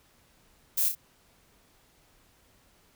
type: noise with echo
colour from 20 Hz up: violet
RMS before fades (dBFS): -26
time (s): 0.77-0.89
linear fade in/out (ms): 10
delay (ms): 31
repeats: 2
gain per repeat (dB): -6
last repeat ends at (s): 0.952
effects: pink hiss -63 dBFS RMS until 2.95 s